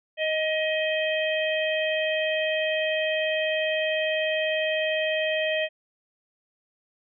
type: harmonic tone with a mistuned harmonic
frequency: 631 Hz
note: D#5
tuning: 24 cents sharp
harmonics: 1 / 3 / 4 / 5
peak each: -25 / -30 / -31 / -32 dBFS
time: 0.17-5.69 s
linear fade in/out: 50 ms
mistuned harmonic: 1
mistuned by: -17 cents
effects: none